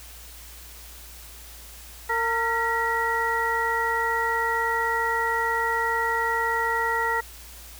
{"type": "harmonic tone with a mistuned harmonic", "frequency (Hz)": 457.8, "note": "A#4", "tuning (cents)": -31, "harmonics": [1, 2, 3, 4], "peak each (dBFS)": [-30, -26, -29, -26], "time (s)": [2.09, 7.21], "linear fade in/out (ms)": 10, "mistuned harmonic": 4, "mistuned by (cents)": 77, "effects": ["added 58 Hz sine -45 dBFS peak until 7.79 s", "white hiss -45 dBFS RMS until 7.79 s"]}